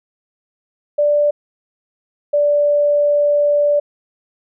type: tone pair in turn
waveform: sine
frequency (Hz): 587.3 / 583.9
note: D5 / D5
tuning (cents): 0 / -10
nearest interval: unison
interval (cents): 10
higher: first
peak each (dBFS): -11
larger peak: neither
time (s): 0.98-1.31 / 2.33-3.8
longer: second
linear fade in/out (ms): 10
effects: none